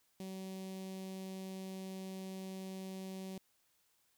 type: tone with notch filter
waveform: sawtooth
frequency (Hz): 189.7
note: F#3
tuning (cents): +43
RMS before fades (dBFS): -45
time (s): 0.2-3.38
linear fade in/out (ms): 2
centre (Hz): 1400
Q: 0.67
effects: white hiss -75 dBFS RMS until 4.17 s